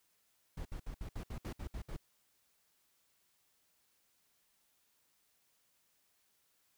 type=noise bursts; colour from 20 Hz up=brown; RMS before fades=-42 dBFS; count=10; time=0.57-1.966 s; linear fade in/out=5 ms; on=82 ms; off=64 ms; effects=white hiss -75 dBFS RMS until 6.77 s